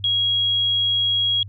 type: tone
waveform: sine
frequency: 3300 Hz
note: G#7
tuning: 12 cents flat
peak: -17 dBFS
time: 0.04-1.43 s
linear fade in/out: 2 ms
effects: added 99 Hz sine -34 dBFS peak until 1.48 s